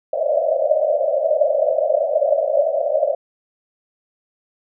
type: band-pass noise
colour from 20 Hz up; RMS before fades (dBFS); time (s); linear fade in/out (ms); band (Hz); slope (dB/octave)
pink; -18; 0.13-3.15; 5; 550 to 650; 96
effects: none